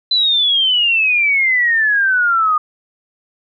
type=exponential sweep; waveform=sine; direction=down; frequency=4045 to 1218 Hz; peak=-11 dBFS; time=0.11-2.58 s; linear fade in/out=5 ms; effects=none